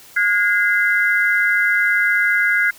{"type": "tone cluster", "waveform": "sine", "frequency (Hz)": [1442, 1637, 2058], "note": ["F#6", "G#6", "C7"], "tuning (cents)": [-45, -25, -29], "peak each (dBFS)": -18, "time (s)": [0.16, 2.71], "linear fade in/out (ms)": 10, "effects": ["white hiss -44 dBFS RMS until 2.78 s"]}